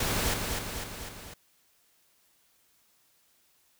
pink noise with echo, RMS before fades -29 dBFS, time 0-0.34 s, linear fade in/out 5 ms, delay 250 ms, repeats 4, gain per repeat -4 dB, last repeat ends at 1.34 s, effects white hiss -67 dBFS RMS until 3.79 s

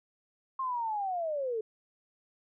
sine linear sweep, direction down, 1073 to 424.4 Hz, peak -30 dBFS, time 0.59-1.61 s, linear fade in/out 5 ms, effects none

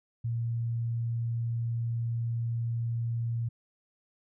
sine tone, 116.54 Hz, A#2, in tune, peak -28 dBFS, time 0.24-3.49 s, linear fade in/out 10 ms, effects none

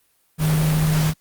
sine tone in noise, 155.56 Hz, D#3, in tune, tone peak -16 dBFS, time 0.38-1.14 s, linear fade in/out 50 ms, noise pink, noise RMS -26 dBFS, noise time 0.38-1.14 s, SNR +7 dB, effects white hiss -63 dBFS RMS until 1.2 s + Opus 32 kbps

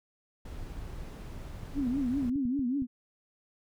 brown noise, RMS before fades -41 dBFS, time 0.45-2.3 s, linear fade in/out 5 ms
clicks, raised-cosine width 5 ms, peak -30 dBFS, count 10, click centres 1.632 / 1.81 / 1.87 / 1.97 / 2.226 / 2.26 / 2.358 / 2.454 / 2.593 / 2.821 s
sine tone with vibrato, 261.6 Hz, C4, in tune, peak -27 dBFS, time 1.74-2.87 s, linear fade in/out 50 ms, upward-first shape triangle, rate 5.1 Hz, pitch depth 190 cents each way
effects none

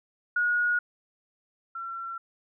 sine tone pair in turn, 1447 / 1356.8 Hz, F#6 / E6, -39 / +50 cents, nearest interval minor second, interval 111 cents, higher first, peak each -22 / -33 dBFS, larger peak first, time 0.36-0.79 / 1.75-2.18 s, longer neither, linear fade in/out 5 ms, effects none

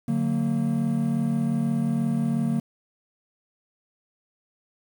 triangle chord, D augmented, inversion none, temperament just, 146.83 / 183.54 / 229.4 Hz, D3 / F#3 / A#3, 0 / -14 / -28 cents, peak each -25 / -27 / -22 dBFS, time 0.08-2.6 s, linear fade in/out 5 ms, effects 8-bit

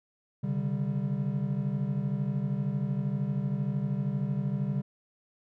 triangle chord, C suspended second, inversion none, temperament equal with one note detuned, 133.95 / 146.83 / 196 Hz, C3 / D3 / G3, +41 / 0 / 0 cents, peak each -30 dBFS, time 0.43-4.82 s, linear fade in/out 10 ms, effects none

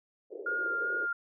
pink band-pass noise, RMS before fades -42 dBFS, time 0.3-1.07 s, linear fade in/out 20 ms, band 380 to 510 Hz, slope 48 dB/octave
sine tone with vibrato, 1412 Hz, F6, 19 cents sharp, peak -29 dBFS, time 0.46-1.13 s, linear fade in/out 5 ms, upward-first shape sine, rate 2.6 Hz, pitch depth 17 cents each way
effects none

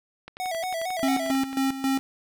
click train, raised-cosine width 0.3 ms, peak -23 dBFS, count 15, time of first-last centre 0.28-1.53 s, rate 11.2 Hz
square tone with vibrato, 698.5 Hz, F5, in tune, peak -28 dBFS, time 0.4-1.31 s, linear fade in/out 0 ms, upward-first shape square, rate 4.4 Hz, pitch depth 100 cents each way
square tone with tremolo, 268.7 Hz, C4, 46 cents sharp, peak -22 dBFS, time 1.03-1.99 s, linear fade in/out 0 ms, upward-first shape square, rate 3.7 Hz, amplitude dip 70%
effects none

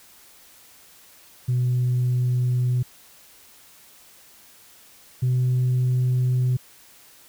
sine tone pair in turn, 124.6 / 126.41 Hz, B2 / B2, +16 / +41 cents, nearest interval unison, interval 25 cents, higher second, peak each -17 / -16 dBFS, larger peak second, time 1.48-2.83 / 5.22-6.57 s, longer neither, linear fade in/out 10 ms, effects tanh soft clip ceiling -16 dBFS + white hiss -51 dBFS RMS until 7.28 s

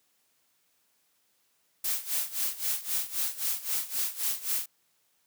blue noise with tremolo, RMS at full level -28 dBFS, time 1.84-4.66 s, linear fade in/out 5 ms, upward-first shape sine, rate 3.8 Hz, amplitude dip 85%, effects white hiss -71 dBFS RMS until 5.26 s + high-pass 100 Hz 12 dB/octave

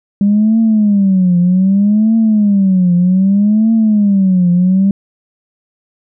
sine tone with vibrato, 198.9 Hz, G3, 25 cents sharp, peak -6 dBFS, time 0.21-4.91 s, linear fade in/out 2 ms, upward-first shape triangle, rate 0.64 Hz, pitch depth 230 cents each way, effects tanh soft clip ceiling -3 dBFS

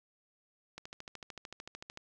click train, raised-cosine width 0.2 ms, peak -27 dBFS, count 17, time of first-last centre 0.78-1.974 s, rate 13.4 Hz, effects none

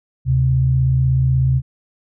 sine tone pair together, 73.42 / 129.8 Hz, D2 / C3, 0 / -13 cents, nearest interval minor seventh, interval 987 cents, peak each -20 / -13 dBFS, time 0.25-1.62 s, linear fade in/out 50 ms, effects none

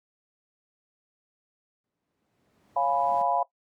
brown noise with exponential growth, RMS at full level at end -38 dBFS, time 1.84-3.22 s, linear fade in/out 2 ms, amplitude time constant 300 ms
sine chord, C# dominant seventh, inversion none, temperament equal, 554.4 / 698.5 / 830.6 / 987.8 Hz, C#5 / E#5 / G#5 / B5, 0 / 0 / 0 / 0 cents, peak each -32 / -26 / -28 / -28 dBFS, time 2.76-3.43 s, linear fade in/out 5 ms
effects noise-tail reverb RT60 0.1 s tail -18 dB re dry + high-pass 200 Hz 12 dB/octave

